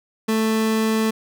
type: tone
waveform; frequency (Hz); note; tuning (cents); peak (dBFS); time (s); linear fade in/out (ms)
30% pulse; 220.5; A3; +4; -15; 0.28-1.11; 10
effects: none